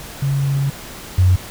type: tone pair in turn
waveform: sine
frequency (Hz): 138.59 / 91.65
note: C#3 / F#2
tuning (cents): 0 / -16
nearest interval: perfect fifth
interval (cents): 716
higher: first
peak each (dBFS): -15 / -9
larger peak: second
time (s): 0.22-0.7 / 1.18-1.36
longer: first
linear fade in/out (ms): 5
effects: pink hiss -34 dBFS RMS until 1.5 s